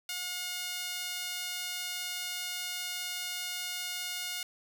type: tone with high-pass filter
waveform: sawtooth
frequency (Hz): 719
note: F#5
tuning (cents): -50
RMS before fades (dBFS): -37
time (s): 0.09-4.43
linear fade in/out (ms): 2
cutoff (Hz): 2700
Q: 0.94
effects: none